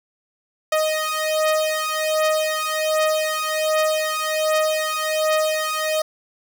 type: beating tone pair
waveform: sawtooth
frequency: 622.3 / 623.6 Hz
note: D#5 / D#5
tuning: 0 / +4 cents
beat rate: 1.3 Hz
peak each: -18 dBFS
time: 0.72-6.02 s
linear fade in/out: 5 ms
effects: none

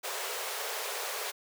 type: high-pass noise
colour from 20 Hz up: pink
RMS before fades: -36 dBFS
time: 0.03-1.32 s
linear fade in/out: 20 ms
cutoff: 400 Hz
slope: 96 dB/octave
effects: none

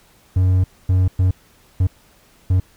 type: tone bursts at uneven times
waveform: triangle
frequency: 92.5 Hz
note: F#2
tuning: in tune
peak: -10 dBFS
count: 5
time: 0.36-0.64 / 0.89-1.08 / 1.19-1.31 / 1.8-1.87 / 2.5-2.6 s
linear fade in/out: 5 ms
effects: pink hiss -53 dBFS RMS until 2.76 s

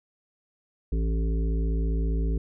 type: harmonic tone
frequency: 55 Hz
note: A1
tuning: in tune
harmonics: 1 / 3 / 5 / 7 / 8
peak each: -23 / -33 / -37 / -40 / -41 dBFS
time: 0.92-2.38 s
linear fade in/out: 5 ms
effects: none

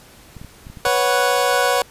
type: clicks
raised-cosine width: 5 ms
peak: -24 dBFS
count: 7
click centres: 0.367 / 0.415 / 0.447 / 0.669 / 0.7 / 0.772 / 0.868 s
type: chord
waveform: 25% pulse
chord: B suspended second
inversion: none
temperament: equal with one note detuned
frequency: 492.5 / 554.4 / 740 Hz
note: B4 / C#5 / F#5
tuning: -5 / 0 / 0 cents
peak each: -16 dBFS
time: 0.85-1.82 s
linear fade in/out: 2 ms
effects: pink hiss -46 dBFS RMS until 1.9 s + resampled to 32000 Hz

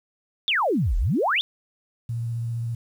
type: exponential two-way sweep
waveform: sine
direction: down then up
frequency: 3729 to 36.01 to 3729 Hz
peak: -19 dBFS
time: 0.48-1.41 s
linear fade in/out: 0 ms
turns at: 0.97 s
type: tone with vibrato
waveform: sine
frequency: 116.54 Hz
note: A#2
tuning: in tune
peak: -25 dBFS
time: 2.09-2.75 s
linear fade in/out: 5 ms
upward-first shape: sine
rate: 15 Hz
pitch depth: 20 cents each way
effects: 9-bit

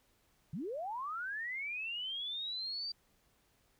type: linear sweep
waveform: sine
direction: up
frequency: 130.81 to 4699 Hz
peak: -37 dBFS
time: 0.53-2.92 s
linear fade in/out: 5 ms
effects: pink hiss -72 dBFS RMS until 3.79 s

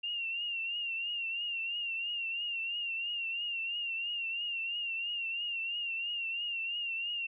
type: tone with vibrato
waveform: sine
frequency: 2773 Hz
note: F7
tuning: 13 cents flat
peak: -33 dBFS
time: 0.03-7.27 s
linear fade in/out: 10 ms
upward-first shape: triangle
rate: 3 Hz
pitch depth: 74 cents each way
effects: none

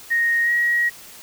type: tone with pitch glide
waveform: sine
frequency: 1864.7 to 1900.6 Hz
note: A#6 to A#6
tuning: 0 to +33 cents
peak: -16 dBFS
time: 0.1-0.9 s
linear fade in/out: 20 ms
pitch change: +33 cents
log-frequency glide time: 0.43-0.51 s
effects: white hiss -42 dBFS RMS until 1.22 s

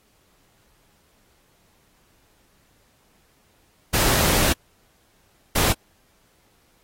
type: noise bursts at uneven times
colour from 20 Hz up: pink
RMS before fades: -20 dBFS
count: 2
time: 3.93-4.53 / 5.55-5.73 s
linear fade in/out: 10 ms
effects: pink hiss -62 dBFS RMS until 6.83 s + AAC 48 kbps

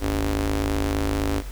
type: ring-modulated tone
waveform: sawtooth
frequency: 103.83 Hz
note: G#2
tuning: in tune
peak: -15 dBFS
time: 0-1.43 s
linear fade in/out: 50 ms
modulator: 180 Hz
effects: added 47 Hz sine -31 dBFS peak until 1.51 s + pink hiss -44 dBFS RMS until 1.51 s

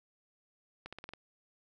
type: accelerating click train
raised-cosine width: 0.3 ms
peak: -28 dBFS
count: 6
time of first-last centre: 0.86-1.136 s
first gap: 66 ms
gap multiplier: 0.91
effects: none

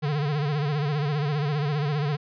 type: tone with vibrato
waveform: square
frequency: 146.83 Hz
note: D3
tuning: in tune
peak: -24 dBFS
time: 0.02-2.17 s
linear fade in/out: 20 ms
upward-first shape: sine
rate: 15 Hz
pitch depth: 90 cents each way
effects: resampled to 11025 Hz

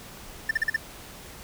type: tone bursts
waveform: triangle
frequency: 1779 Hz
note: A6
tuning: 19 cents sharp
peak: -18 dBFS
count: 5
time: 0.49-0.763 s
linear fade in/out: 5 ms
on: 21 ms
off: 42 ms
effects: pink hiss -44 dBFS RMS until 1.43 s

